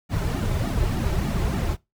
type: noise with flanger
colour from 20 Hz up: brown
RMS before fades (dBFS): -24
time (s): 0.09-1.77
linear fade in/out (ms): 50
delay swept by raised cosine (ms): 1.9 to 4.2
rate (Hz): 3.4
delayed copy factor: -0.75
effects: noise-tail reverb RT60 0.2 s tail -21 dB re dry